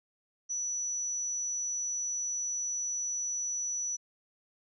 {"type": "tone", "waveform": "sine", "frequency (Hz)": 5920, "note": "F#8", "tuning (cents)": 0, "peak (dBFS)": -31, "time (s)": [0.49, 3.97], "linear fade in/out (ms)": 20, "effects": []}